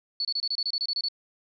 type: tone bursts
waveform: sine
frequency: 4435 Hz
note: C#8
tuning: in tune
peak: -25 dBFS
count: 12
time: 0.2-1.085 s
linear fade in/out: 2 ms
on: 49 ms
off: 27 ms
effects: none